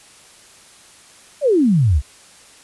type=exponential sweep; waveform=sine; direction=down; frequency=623 to 61.74 Hz; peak=-11 dBFS; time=1.41-2.02 s; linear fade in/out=50 ms; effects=white hiss -46 dBFS RMS until 2.63 s + resampled to 24000 Hz